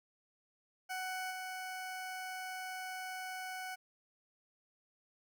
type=tone with level steps; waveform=20% pulse; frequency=745 Hz; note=F#5; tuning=12 cents sharp; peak=-33 / -36 dBFS; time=0.89-3.76 s; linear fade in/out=20 ms; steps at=1.3 s; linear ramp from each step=20 ms; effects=none